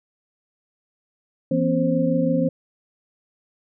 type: tone cluster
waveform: sine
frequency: 168.4 / 243 / 269.2 / 527 Hz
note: E3 / B3 / C4 / C5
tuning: +37 / -28 / +49 / +12 cents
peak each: -23 dBFS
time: 1.51-2.49 s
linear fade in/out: 5 ms
effects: none